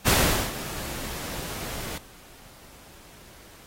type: noise with ADSR envelope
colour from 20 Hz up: pink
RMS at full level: -19 dBFS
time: 0.05-1.98 s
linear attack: 27 ms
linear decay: 430 ms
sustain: -16 dB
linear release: 4 ms
effects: pink hiss -50 dBFS RMS until 3.66 s + AAC 48 kbps